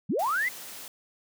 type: linear sweep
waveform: sine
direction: up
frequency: 133.7 to 2108 Hz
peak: -24 dBFS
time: 0.09-0.49 s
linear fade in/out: 10 ms
type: high-pass noise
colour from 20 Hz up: white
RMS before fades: -42 dBFS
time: 0.19-0.88 s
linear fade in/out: 2 ms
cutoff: 130 Hz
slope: 12 dB/octave
effects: none